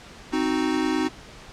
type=chord; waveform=square; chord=C diminished; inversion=none; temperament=equal; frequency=261.6 / 311.1 / 370 Hz; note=C4 / Eb4 / Gb4; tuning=0 / 0 / 0 cents; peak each=-27 / -25 / -29 dBFS; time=0.32-1.09 s; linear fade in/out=20 ms; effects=pink hiss -44 dBFS RMS until 1.52 s + low-pass 6000 Hz 12 dB/octave